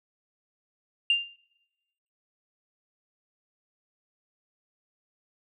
sine tone with exponential decay, 2794 Hz, F7, in tune, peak -16 dBFS, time 1.1-1.36 s, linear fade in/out 2 ms, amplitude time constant 55 ms, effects noise-tail reverb RT60 1.0 s tail -24 dB re dry + tanh soft clip ceiling -13 dBFS

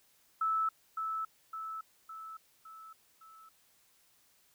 sine tone with echo, 1310 Hz, E6, 11 cents flat, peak -28 dBFS, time 0.41-0.69 s, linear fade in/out 5 ms, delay 560 ms, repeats 5, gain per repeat -5 dB, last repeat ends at 3.49 s, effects white hiss -68 dBFS RMS until 4.54 s

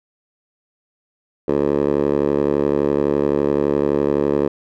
10% pulse tone with band-pass filter, 71.8 Hz, D2, 39 cents flat, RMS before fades -18 dBFS, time 1.48-4.48 s, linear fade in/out 5 ms, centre 450 Hz, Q 2, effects none

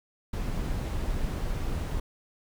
brown noise, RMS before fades -30 dBFS, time 0.33-2 s, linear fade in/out 5 ms, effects none

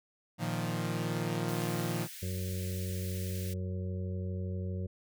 sawtooth chord, Bb suspended fourth, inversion none, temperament equal, 116.54 / 155.56 / 174.61 Hz, Bb2 / Eb3 / F3, 0 / 0 / 0 cents, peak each -32 dBFS, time 0.38-2.08 s, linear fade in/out 50 ms
white high-pass noise, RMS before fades -46 dBFS, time 1.48-3.54 s, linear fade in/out 10 ms, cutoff 1600 Hz, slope 48 dB/octave
harmonic tone, 92.5 Hz, F#2, in tune, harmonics 1 / 2 / 4 / 5 / 6, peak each -34 / -40 / -46 / -48 / -50 dBFS, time 2.22-4.87 s, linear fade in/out 10 ms
effects none

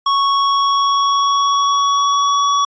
square tone with pitch glide, 1108.7 to 1131.3 Hz, C#6 to C#6, 0 to +35 cents, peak -13 dBFS, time 0.06-2.65 s, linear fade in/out 5 ms, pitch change +35 cents, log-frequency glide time 0.24-2.51 s, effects resampled to 16000 Hz

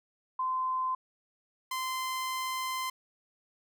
sine / sawtooth tone pair in turn, 1032 / 1036.2 Hz, C6 / C6, -24 / -17 cents, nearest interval unison, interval 7 cents, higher second, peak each -28 dBFS, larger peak neither, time 0.39-0.95 / 1.71-2.9 s, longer second, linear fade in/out 5 ms, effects none

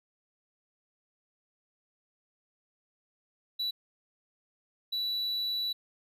triangle tone bursts at uneven times, 3944 Hz, B7, 3 cents flat, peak -28 dBFS, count 2, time 3.59-3.71 / 4.92-5.73 s, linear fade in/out 10 ms, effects none

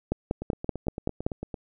two click trains, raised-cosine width 2 ms, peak -20 / -11 dBFS, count 11 / 7, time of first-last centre 0.42-1.542 / 0.12-1.265 s, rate 8.91 / 5.24 Hz, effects none

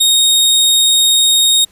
sawtooth tone, 3729 Hz, A#7, in tune, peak -5 dBFS, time 0-1.65 s, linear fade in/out 10 ms, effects pink hiss -50 dBFS RMS until 1.71 s + resampled to 32000 Hz

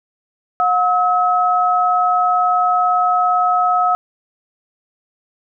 sine tone pair together, 722.4 / 1285 Hz, F#5 / E6, -42 / -45 cents, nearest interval minor seventh, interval 997 cents, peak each -15 dBFS, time 0.6-3.95 s, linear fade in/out 0 ms, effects none

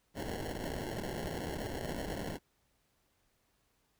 violet noise with sample-and-hold, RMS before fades -39 dBFS, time 0.14-2.39 s, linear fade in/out 50 ms, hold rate 1225 Hz, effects pink hiss -75 dBFS RMS until 3.99 s

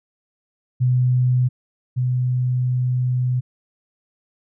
sine tone pair in turn, 125.8 / 125.8 Hz, B2 / B2, +32 / +32 cents, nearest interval unison, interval 0 cents, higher neither, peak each -14 / -17 dBFS, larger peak first, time 0.8-1.49 / 1.96-3.41 s, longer second, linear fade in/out 20 ms, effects none

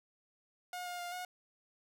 sawtooth tone with pitch steps, 719 / 711 / 703 / 724 Hz, F#5 / F5 / F5 / F#5, -50 / +31 / +11 / -38 cents, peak -36 dBFS, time 0.73-1.25 s, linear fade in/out 2 ms, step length 130 ms, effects none

